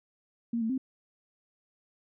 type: tone with pitch steps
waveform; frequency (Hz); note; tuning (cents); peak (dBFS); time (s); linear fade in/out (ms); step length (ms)
sine; 233.1 / 223.6 / 262; A#3 / A3 / C4; 0 / +28 / +2; -27; 0.53-0.779; 5; 83
effects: none